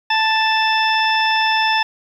harmonic tone, 881 Hz, A5, 2 cents sharp, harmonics 1 / 2 / 3 / 4 / 6, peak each -17 / -20 / -22 / -23 / -25 dBFS, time 0.1-1.83 s, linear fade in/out 5 ms, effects 8-bit

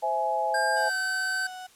sine chord, C augmented, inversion none, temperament equal with one note detuned, 523.3 / 659.3 / 839.3 Hz, C5 / E5 / G#5, 0 / 0 / +18 cents, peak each -32 / -29 / -26 dBFS, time 0.02-0.9 s, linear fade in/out 20 ms
square tone with pitch glide, 1599 to 1535.6 Hz, G6 to G6, +34 to -36 cents, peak -27 dBFS, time 0.54-1.47 s, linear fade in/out 5 ms, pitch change -70 cents, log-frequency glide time 0.77-0.96 s
35% pulse tone, 740 Hz, F#5, in tune, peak -36 dBFS, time 0.76-1.67 s, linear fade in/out 10 ms
effects white hiss -57 dBFS RMS until 1.75 s + low-pass 11000 Hz 12 dB/octave

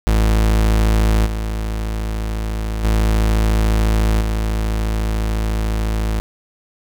40% pulse tone with level steps, 54 Hz, A1, 32 cents flat, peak -11 / -19 / -12 / -16 dBFS, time 0.07-6.2 s, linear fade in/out 0 ms, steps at 1.25 / 2.83 / 4.2 s, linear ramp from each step 20 ms, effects none

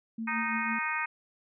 sine tone with tremolo, 225.5 Hz, A3, 43 cents sharp, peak -31 dBFS, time 0.18-0.79 s, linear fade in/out 5 ms, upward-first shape triangle, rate 6 Hz, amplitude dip 65%
harmonic tone, 310 Hz, D#4, 6 cents flat, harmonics 3 / 4 / 5 / 6 / 7 / 8, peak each -36 / -36 / -36 / -36 / -36 / -36 dBFS, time 0.27-1.06 s, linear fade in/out 10 ms
effects none

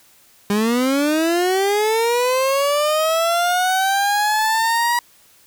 30% pulse linear sweep, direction up, 200 to 965 Hz, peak -13 dBFS, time 0.5-4.99 s, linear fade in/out 2 ms, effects white hiss -52 dBFS RMS until 5.46 s

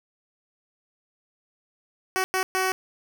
10% pulse tone bursts at uneven times, 375.8 Hz, F#4, 27 cents sharp, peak -14 dBFS, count 3, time 2.16-2.24 / 2.34-2.43 / 2.55-2.72 s, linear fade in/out 0 ms, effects none

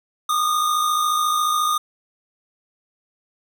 square tone pair together, 1174.7 / 1228.9 Hz, D6 / D#6, 0 / -22 cents, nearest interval minor second, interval 78 cents, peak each -28 / -19 dBFS, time 0.29-1.78 s, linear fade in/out 5 ms, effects none

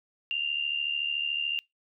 sine tone with amplitude modulation, 2794 Hz, F7, in tune, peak -24 dBFS, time 0.31-1.59 s, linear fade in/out 0 ms, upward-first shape sine, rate 73.7 Hz, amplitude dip 70%, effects noise-tail reverb RT60 0.2 s tail -26 dB re dry

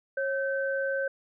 sine tone pair together, 545 / 1541.5 Hz, C#5 / G6, -29 / -29 cents, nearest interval octave + tritone, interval 1800 cents, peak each -28 / -31 dBFS, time 0.17-1.08 s, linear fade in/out 5 ms, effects none

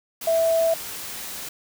sine tone in noise, 658 Hz, E5, 3 cents flat, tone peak -17 dBFS, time 0.27-0.74 s, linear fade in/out 5 ms, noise white, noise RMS -34 dBFS, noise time 0.21-1.49 s, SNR +14 dB, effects none

